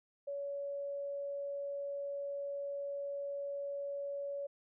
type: tone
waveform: sine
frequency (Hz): 564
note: C#5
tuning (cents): +30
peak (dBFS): -37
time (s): 0.27-4.47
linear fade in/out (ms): 10
effects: none